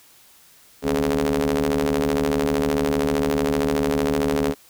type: ring-modulated tone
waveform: sawtooth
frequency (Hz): 75.2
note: D2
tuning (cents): +42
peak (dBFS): -12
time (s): 0.82-4.55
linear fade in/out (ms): 50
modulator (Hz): 345
effects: white hiss -52 dBFS RMS until 4.69 s